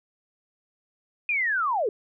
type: linear sweep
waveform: sine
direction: down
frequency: 2489 to 380 Hz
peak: -22 dBFS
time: 1.29-1.89 s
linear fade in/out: 2 ms
effects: none